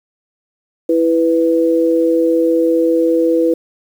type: tone pair together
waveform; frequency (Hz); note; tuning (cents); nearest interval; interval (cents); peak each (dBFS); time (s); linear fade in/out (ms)
sine; 330.1 / 495.3; E4 / B4; +2 / +5; perfect fifth; 703; -13; 0.89-3.54; 5
effects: 7-bit